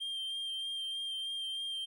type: tone with vibrato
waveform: triangle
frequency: 3176 Hz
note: G7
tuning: 22 cents sharp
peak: -34 dBFS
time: 0-1.86 s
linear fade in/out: 20 ms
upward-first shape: sine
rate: 3.2 Hz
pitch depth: 17 cents each way
effects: none